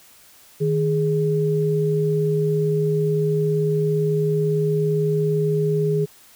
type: tone pair together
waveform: sine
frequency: 155.6 / 415.4 Hz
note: D#3 / G#4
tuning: 0 / 0 cents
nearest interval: octave + perfect fourth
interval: 1700 cents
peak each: -20 dBFS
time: 0.6-6.06 s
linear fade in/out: 20 ms
effects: white hiss -50 dBFS RMS until 6.35 s